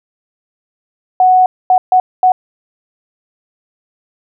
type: tone bursts at uneven times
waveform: sine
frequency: 740 Hz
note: F#5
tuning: in tune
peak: -5 dBFS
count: 4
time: 1.2-1.46 / 1.7-1.78 / 1.92-2 / 2.23-2.32 s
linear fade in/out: 2 ms
effects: none